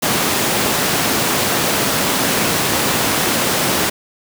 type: high-pass noise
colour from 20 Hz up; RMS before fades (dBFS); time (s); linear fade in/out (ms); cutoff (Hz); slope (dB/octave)
pink; -17; 0.02-3.9; 10; 160; 12
effects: none